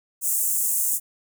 pink high-pass noise, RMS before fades -23 dBFS, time 0.21-1 s, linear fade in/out 50 ms, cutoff 7100 Hz, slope 48 dB/octave, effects none

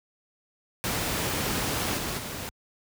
pink noise with level steps, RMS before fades -28 / -31 / -35 dBFS, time 0.84-2.49 s, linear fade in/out 0 ms, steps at 1.96 / 2.17 s, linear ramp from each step 20 ms, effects high-pass 60 Hz 12 dB/octave

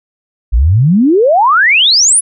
sine exponential sweep, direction up, 50.7 to 10548 Hz, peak -5 dBFS, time 0.52-2.21 s, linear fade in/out 20 ms, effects none

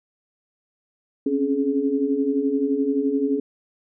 sine tone cluster, 267.6 / 279.2 / 423.4 Hz, C4 / C#4 / G#4, +39 / +13 / +33 cents, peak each -25 / -22 / -24 dBFS, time 1.26-3.4 s, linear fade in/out 5 ms, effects none

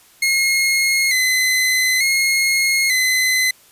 sawtooth tone with vibrato, 2093 Hz, C7, in tune, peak -11 dBFS, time 0.22-3.51 s, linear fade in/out 5 ms, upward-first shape square, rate 0.56 Hz, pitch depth 51 cents each way, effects white hiss -50 dBFS RMS until 3.71 s + resampled to 32000 Hz

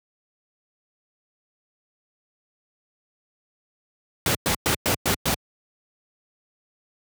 pink noise bursts, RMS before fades -21 dBFS, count 6, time 4.26-5.344 s, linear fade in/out 2 ms, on 89 ms, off 110 ms, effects high-pass 80 Hz 12 dB/octave

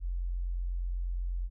sine tone, 44.12 Hz, F1, 18 cents sharp, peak -30 dBFS, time 0-1.5 s, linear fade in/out 50 ms, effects none

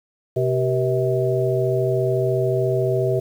harmonic tone with a mistuned harmonic, 128.4 Hz, C3, 32 cents flat, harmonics 1 / 3 / 4 / 5, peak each -22 / -21 / -26 / -24 dBFS, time 0.36-3.2 s, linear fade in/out 10 ms, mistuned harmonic 4, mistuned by -120 cents, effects 8-bit

